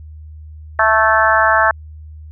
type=harmonic tone with a mistuned harmonic; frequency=220 Hz; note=A3; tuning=in tune; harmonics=3 / 4 / 5 / 6 / 7 / 8; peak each=-17 / -17 / -17 / -17 / -17 / -17 dBFS; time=0.79-1.71 s; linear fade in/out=2 ms; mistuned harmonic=8; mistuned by=-19 cents; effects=added 77 Hz sine -32 dBFS peak until 2.31 s